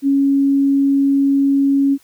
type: tone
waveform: sine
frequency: 276.8 Hz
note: C#4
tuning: 2 cents flat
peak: -11 dBFS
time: 0.02-1.98 s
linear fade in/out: 50 ms
effects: white hiss -53 dBFS RMS until 2.03 s